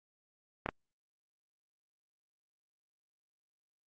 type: clicks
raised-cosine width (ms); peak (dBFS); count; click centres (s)
0.5; -17; 2; 0.661 / 0.689
effects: Opus 32 kbps